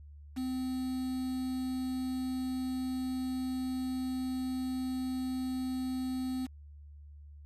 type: tone with quantisation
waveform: triangle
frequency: 257.4 Hz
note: C4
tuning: 28 cents flat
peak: -30 dBFS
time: 0.36-6.47 s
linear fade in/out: 20 ms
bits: 8
effects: added 73 Hz sine -48 dBFS peak until 7.45 s + resampled to 32000 Hz